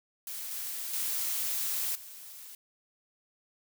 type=noise with level steps; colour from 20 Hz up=blue; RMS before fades=-39 / -37 / -32 / -47 dBFS; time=0.27-2.55 s; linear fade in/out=2 ms; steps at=0.51 / 0.93 / 1.95 s; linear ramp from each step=5 ms; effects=none